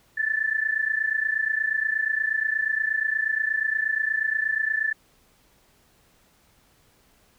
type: tone pair together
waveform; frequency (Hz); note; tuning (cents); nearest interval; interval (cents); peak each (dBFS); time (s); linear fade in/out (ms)
sine; 1741 / 1769.4; A6 / A6; -19 / +9; unison; 28; -25; 0.17-4.93; 10
effects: pink hiss -61 dBFS RMS until 7.38 s